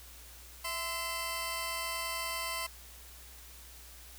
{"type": "tone cluster", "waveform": "20% pulse", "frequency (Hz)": [658, 1031, 2662, 4625], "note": ["E5", "C6", "E7", "D8"], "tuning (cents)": [-3, -26, 16, -27], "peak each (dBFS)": [-38, -32, -38, -36], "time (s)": [0.64, 2.67], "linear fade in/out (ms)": 10, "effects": ["added 60 Hz sine -53 dBFS peak until 4.18 s", "white hiss -53 dBFS RMS until 4.18 s"]}